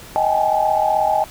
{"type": "tone cluster", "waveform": "sine", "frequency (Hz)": [628, 774, 821, 857], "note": ["D#5", "G5", "G#5", "A5"], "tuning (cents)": [16, -22, -20, -46], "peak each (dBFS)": -20, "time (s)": [0.16, 1.24], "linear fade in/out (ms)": 0, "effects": ["pink hiss -39 dBFS RMS until 1.3 s"]}